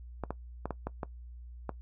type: clicks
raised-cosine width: 1 ms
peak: -20 dBFS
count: 7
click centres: 0.237 / 0.306 / 0.656 / 0.707 / 0.87 / 1.032 / 1.693 s
effects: noise-tail reverb RT60 0.1 s tail -19 dB re dry + added 60 Hz sine -44 dBFS peak until 1.81 s